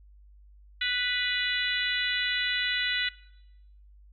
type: harmonic tone with a mistuned harmonic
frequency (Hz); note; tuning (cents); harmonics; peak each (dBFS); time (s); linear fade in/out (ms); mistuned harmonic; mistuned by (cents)
493.9; B4; 0; 3 / 4 / 5 / 6 / 7 / 8; -33 / -31 / -36 / -33 / -34 / -33; 0.81-3.09; 5; 6; -16
effects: noise-tail reverb RT60 0.9 s tail -20 dB re dry + added 50 Hz sine -51 dBFS peak until 4.12 s